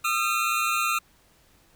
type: tone pair together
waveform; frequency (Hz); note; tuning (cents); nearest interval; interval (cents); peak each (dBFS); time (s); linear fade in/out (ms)
25% pulse; 1230.4 / 1349; D#6 / E6; -20 / +40; major second; 160; -22; 0.04-0.99; 10
effects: pink hiss -60 dBFS RMS until 1.75 s